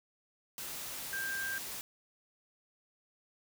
sine tone in noise, 1586 Hz, G6, 20 cents sharp, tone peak -35 dBFS, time 1.13-1.58 s, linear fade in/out 0 ms, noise white, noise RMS -42 dBFS, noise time 0.58-1.81 s, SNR +4 dB, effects none

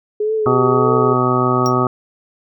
sine tone with vibrato, 418 Hz, G#4, 11 cents sharp, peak -15 dBFS, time 0.2-1.14 s, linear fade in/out 5 ms, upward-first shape triangle, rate 1.7 Hz, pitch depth 97 cents each way
harmonic tone, 125.8 Hz, B2, 32 cents sharp, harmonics 1 / 2 / 3 / 4 / 5 / 6 / 7 / 9 / 10, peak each -20 / -20 / -19 / -27 / -25 / -26 / -26 / -21 / -19 dBFS, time 0.46-1.87 s, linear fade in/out 2 ms
square tone with exponential decay, 5600 Hz, F8, 4 cents sharp, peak -19 dBFS, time 1.66-1.74 s, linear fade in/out 0 ms, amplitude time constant 16 ms
effects none

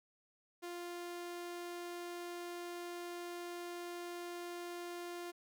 sawtooth tone, 349.2 Hz, F4, in tune, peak -39 dBFS, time 0.62-5.32 s, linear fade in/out 20 ms, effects none

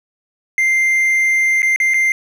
triangle tone with dropouts, 2093 Hz, C7, in tune, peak -10 dBFS, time 0.58-2.12 s, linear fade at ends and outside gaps 1 ms, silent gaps 1.62-1.629 / 1.761-1.801 / 1.937-1.942 s, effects none

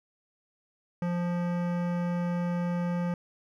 sine tone with hard clipping, 174.9 Hz, F3, 3 cents sharp, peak -29 dBFS, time 1.02-3.14 s, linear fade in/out 2 ms, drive 17 dB, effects none

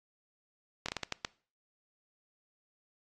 slowing click train, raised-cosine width 0.2 ms, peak -16 dBFS, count 7, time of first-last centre 0.86-1.249 s, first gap 25 ms, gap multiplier 1.38, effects noise-tail reverb RT60 0.4 s tail -22 dB re dry + AAC 32 kbps

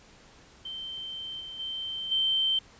sine tone with level steps, 3113 Hz, G7, 13 cents flat, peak -35 / -38 / -32 / -23 dBFS, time 0.65-2.59 s, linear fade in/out 5 ms, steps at 1.4 / 1.59 / 2.11 s, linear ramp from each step 10 ms, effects pink hiss -55 dBFS RMS until 2.79 s + resampled to 16000 Hz

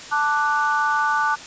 sine chord, D major, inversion second, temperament equal, 880 / 1174.7 / 1480 Hz, A5 / D6 / F#6, 0 / 0 / 0 cents, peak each -22 dBFS, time 0.11-1.36 s, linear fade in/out 20 ms, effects white hiss -37 dBFS RMS until 1.46 s + resampled to 16000 Hz

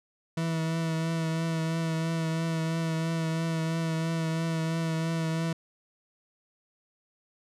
40% pulse tone with vibrato, 162.9 Hz, E3, 20 cents flat, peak -26 dBFS, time 0.37-5.53 s, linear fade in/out 5 ms, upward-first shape triangle, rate 3 Hz, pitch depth 27 cents each way, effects low-pass 9000 Hz 12 dB/octave

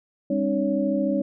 sine tone cluster, 201.7 / 267.8 / 301.6 / 562 Hz, G3 / C4 / D4 / C#5, +50 / +40 / +46 / +24 cents, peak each -26 dBFS, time 0.3-1.22 s, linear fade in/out 5 ms, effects none

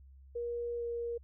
sine tone with pitch glide, 475.2 to 471.1 Hz, A#4 to A#4, +33 to +18 cents, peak -34 dBFS, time 0.35-1.18 s, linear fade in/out 10 ms, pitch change -15 cents, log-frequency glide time 0.77-0.83 s, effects added 67 Hz sine -53 dBFS peak until 1.23 s

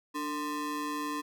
square ring-modulated tone, 373.3 Hz, F#4, 15 cents sharp, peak -30 dBFS, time 0.14-1.22 s, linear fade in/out 20 ms, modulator 668 Hz, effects none

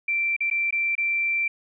sine tone with dropouts, 2349 Hz, D7, in tune, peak -21 dBFS, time 0.08-1.48 s, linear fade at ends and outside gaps 5 ms, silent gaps 0.365-0.405 / 0.501-0.511 / 0.708-0.725 / 0.953-0.979 s, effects none

